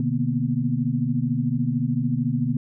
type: tone cluster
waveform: sine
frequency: 125.2 / 149.5 / 233.7 / 247.3 Hz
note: B2 / D3 / A#3 / B3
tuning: +24 / +31 / +5 / +3 cents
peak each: -26 dBFS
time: 0-2.57 s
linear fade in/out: 2 ms
effects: none